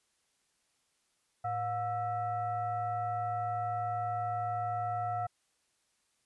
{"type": "tone with frequency modulation", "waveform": "sine", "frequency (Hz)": 717, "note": "F5", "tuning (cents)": 45, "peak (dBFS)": -31, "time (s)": [1.44, 5.27], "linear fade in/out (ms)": 10, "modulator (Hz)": 607, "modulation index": 0.74, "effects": ["white hiss -75 dBFS RMS until 6.25 s", "resampled to 24000 Hz"]}